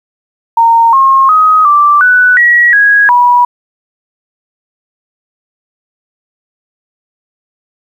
sine tone with pitch steps, 921 / 1075 / 1259 / 1172 / 1488 / 1916 / 1655 / 973 Hz, A#5 / C6 / D#6 / D6 / F#6 / A#6 / G#6 / B5, -21 / +47 / +20 / -4 / +9 / +47 / -6 / -26 cents, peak -3 dBFS, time 0.57-3.45 s, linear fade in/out 5 ms, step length 360 ms, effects 7-bit

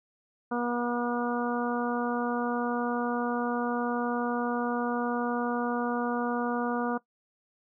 harmonic tone, 240.8 Hz, B3, 44 cents flat, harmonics 1 / 2 / 3 / 4 / 5 / 6, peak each -30 / -33 / -35 / -36 / -37 / -38 dBFS, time 0.51-6.98 s, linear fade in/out 10 ms, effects noise-tail reverb RT60 0.1 s tail -18 dB re dry

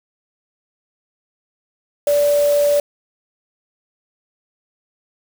sine tone in noise, 580 Hz, D5, 22 cents flat, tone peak -12 dBFS, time 2.07-2.8 s, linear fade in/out 2 ms, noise white, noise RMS -30 dBFS, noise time 2.07-2.8 s, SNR +15 dB, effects none

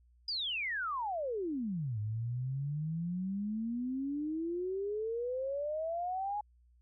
sine exponential two-way sweep, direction down then up, 5020 to 103.5 to 844 Hz, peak -33 dBFS, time 0.28-6.41 s, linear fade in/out 5 ms, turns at 1.99 s, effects added 60 Hz sine -62 dBFS peak until 6.81 s

